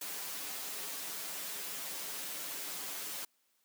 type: noise with comb filter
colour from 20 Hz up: white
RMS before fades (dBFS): -41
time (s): 0.01-3.25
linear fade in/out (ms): 5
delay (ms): 8.4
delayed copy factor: -1
effects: white hiss -75 dBFS RMS until 3.64 s + high-pass 200 Hz 12 dB/octave